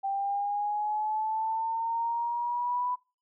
sine linear sweep, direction up, 782 to 994 Hz, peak -27 dBFS, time 0.03-2.96 s, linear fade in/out 20 ms, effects noise-tail reverb RT60 0.3 s tail -23 dB re dry

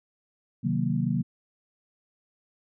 sine chord, C half-diminished seventh, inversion none, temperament equal, 130.81 / 155.56 / 185 / 233.1 Hz, C3 / Eb3 / Gb3 / Bb3, 0 / 0 / 0 / 0 cents, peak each -29 dBFS, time 0.63-1.23 s, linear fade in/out 20 ms, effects none

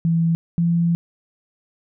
sine tone pair in turn, 165.9 / 169.68 Hz, E3 / F3, +11 / -50 cents, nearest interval unison, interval 39 cents, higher second, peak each -15 dBFS, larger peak neither, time 0.05-0.35 / 0.58-0.95 s, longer second, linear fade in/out 0 ms, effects none

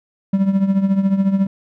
triangle tone with tremolo, 194.5 Hz, G3, 13 cents flat, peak -8 dBFS, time 0.33-1.47 s, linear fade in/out 5 ms, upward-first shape triangle, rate 14 Hz, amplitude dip 75%, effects none

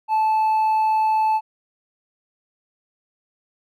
triangle tone with hard clipping, 872 Hz, A5, 16 cents flat, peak -15 dBFS, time 0.08-1.41 s, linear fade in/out 50 ms, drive 1 dB, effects none

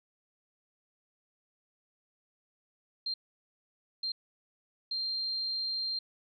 sine tone bursts at uneven times, 4178 Hz, C8, 3 cents flat, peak -31 dBFS, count 3, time 3.06-3.14 / 4.03-4.12 / 4.91-5.99 s, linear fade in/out 5 ms, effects none

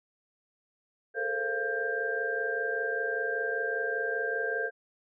sine tone cluster, 431.5 / 456.6 / 528 / 690 / 1587 Hz, A4 / A#4 / C5 / F5 / G6, -34 / -36 / +16 / -21 / +21 cents, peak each -38 / -34 / -37 / -39 / -31 dBFS, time 1.14-4.71 s, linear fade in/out 50 ms, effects none

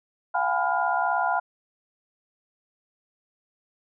sine tone cluster, 693 / 756 / 832 / 998 / 1411 Hz, F5 / F#5 / G#5 / B5 / F6, -14 / +37 / +3 / +18 / +17 cents, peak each -28 dBFS, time 0.34-1.4 s, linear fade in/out 10 ms, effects none

